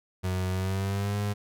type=tone with pitch glide; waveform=35% pulse; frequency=92.5 to 102.64 Hz; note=F#2 to G#2; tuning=0 to -20 cents; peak=-25 dBFS; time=0.23-1.34 s; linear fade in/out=20 ms; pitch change=+180 cents; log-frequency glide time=0.51-1.18 s; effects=none